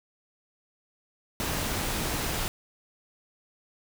pink noise, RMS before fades -30 dBFS, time 1.4-2.48 s, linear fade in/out 0 ms, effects none

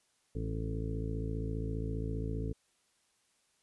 harmonic tone with a mistuned harmonic, 55 Hz, A1, in tune, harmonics 1 / 2 / 3 / 4 / 5 / 6 / 7 / 8 / 9, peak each -37 / -38 / -42 / -49 / -43 / -49 / -53 / -43 / -56 dBFS, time 0.35-2.53 s, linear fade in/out 5 ms, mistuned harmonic 4, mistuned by -33 cents, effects white hiss -73 dBFS RMS until 3.62 s + resampled to 24000 Hz

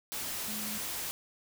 sine tone in noise, 212.1 Hz, G#3, 37 cents sharp, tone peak -41 dBFS, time 0.48-0.78 s, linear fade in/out 0 ms, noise white, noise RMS -37 dBFS, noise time 0.12-1.11 s, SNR -7 dB, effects none

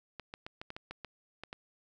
clicks, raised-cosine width 0.3 ms, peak -26 dBFS, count 10, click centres 0.197 / 0.339 / 0.465 / 0.615 / 0.704 / 0.765 / 0.91 / 1.047 / 1.436 / 1.529 s, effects none

